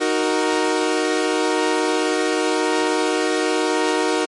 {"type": "chord", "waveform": "sawtooth", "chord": "D# minor", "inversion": "none", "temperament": "equal", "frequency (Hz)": [311.1, 370, 466.2], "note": ["D#4", "F#4", "A#4"], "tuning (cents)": [0, 0, 0], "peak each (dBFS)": -18, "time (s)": [0, 4.26], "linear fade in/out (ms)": 20, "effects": ["low-pass 10000 Hz 12 dB/octave", "MP3 48 kbps"]}